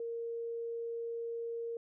sine tone, 464.2 Hz, A#4, 7 cents flat, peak -36 dBFS, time 0-1.77 s, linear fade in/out 2 ms, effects none

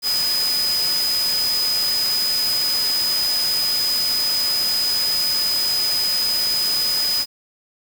sine tone in noise, 4995 Hz, D#8, 6 cents sharp, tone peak -18 dBFS, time 0.02-7.26 s, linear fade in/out 50 ms, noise white, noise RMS -27 dBFS, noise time 0.02-7.26 s, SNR +6 dB, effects none

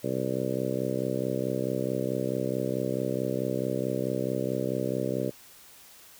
harmonic tone, 64.6 Hz, C2, 21 cents flat, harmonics 2 / 3 / 4 / 5 / 6 / 7 / 8 / 9, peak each -35 / -35 / -35 / -35 / -35 / -35 / -35 / -35 dBFS, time 0.03-5.31 s, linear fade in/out 20 ms, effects white hiss -52 dBFS RMS until 6.19 s

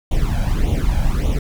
brown noise with flanger, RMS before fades -17 dBFS, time 0.11-1.39 s, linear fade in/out 5 ms, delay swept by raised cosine 0.3 to 1.3 ms, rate 1.7 Hz, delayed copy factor +0.8, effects none

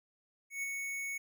square tone with ADSR envelope, 2217 Hz, C#7, in tune, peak -34 dBFS, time 0.5-1.18 s, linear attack 130 ms, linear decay 16 ms, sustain -3 dB, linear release 8 ms, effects none

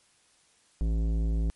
triangle tone with tanh clipping, 55 Hz, A1, in tune, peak -26 dBFS, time 0.81-1.5 s, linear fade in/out 0 ms, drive 18 dB, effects white hiss -64 dBFS RMS until 1.55 s + MP3 48 kbps

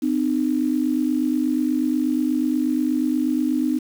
sine tone pair together, 255.9 / 304.2 Hz, C4 / D#4, -38 / -39 cents, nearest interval minor third, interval 299 cents, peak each -21 dBFS, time 0.02-3.79 s, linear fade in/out 10 ms, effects 7-bit

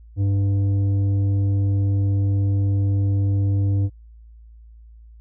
triangle tone with tanh clipping, 99.1 Hz, G2, 19 cents sharp, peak -18 dBFS, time 0.16-3.9 s, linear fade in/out 50 ms, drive 12 dB, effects added 56 Hz sine -42 dBFS peak until 5.2 s

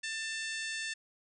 harmonic tone with a mistuned harmonic, 890 Hz, A5, 20 cents sharp, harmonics 2 / 3 / 4 / 5 / 6 / 7 / 8 / 9 / 10, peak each -38 / -42 / -44 / -46 / -48 / -49 / -50 / -51 / -52 dBFS, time 0.03-0.94 s, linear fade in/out 10 ms, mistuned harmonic 7, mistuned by +26 cents, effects none

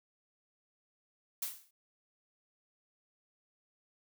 blue noise with exponential decay, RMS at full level -33 dBFS, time 1.42-1.71 s, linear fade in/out 5 ms, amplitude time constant 61 ms, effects none

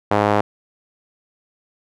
sawtooth tone with band-pass filter, 103.83 Hz, G#2, in tune, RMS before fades -17 dBFS, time 0.11-0.41 s, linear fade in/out 5 ms, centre 770 Hz, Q 1.2, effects none

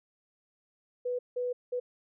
sine tone bursts at uneven times, 493.9 Hz, B4, in tune, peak -29 dBFS, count 3, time 1.05-1.19 / 1.36-1.53 / 1.72-1.8 s, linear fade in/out 10 ms, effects none

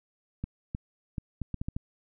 clicks, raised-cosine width 5 ms, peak -20 dBFS, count 8, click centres 0.44 / 0.749 / 1.182 / 1.417 / 1.543 / 1.615 / 1.685 / 1.765 s, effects none

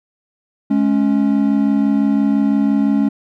triangle tone pair together, 211.2 / 277.1 Hz, G#3 / C#4, +29 / -1 cents, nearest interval perfect fourth, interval 470 cents, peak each -13 dBFS, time 0.7-3.09 s, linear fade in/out 10 ms, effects none

